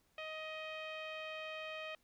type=tone with low-pass filter; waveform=sawtooth; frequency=627 Hz; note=D#5; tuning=13 cents sharp; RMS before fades=-45 dBFS; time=0.18-1.95 s; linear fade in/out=2 ms; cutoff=2800 Hz; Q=4.2; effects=pink hiss -75 dBFS RMS until 2.03 s